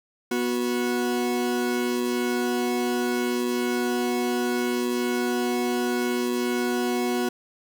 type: tone pair together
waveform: 40% pulse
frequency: 244.5 / 366.4 Hz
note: B3 / F#4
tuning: -17 / -17 cents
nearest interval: perfect fifth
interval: 700 cents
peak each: -25 dBFS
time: 0.31-7.29 s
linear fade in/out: 5 ms
effects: none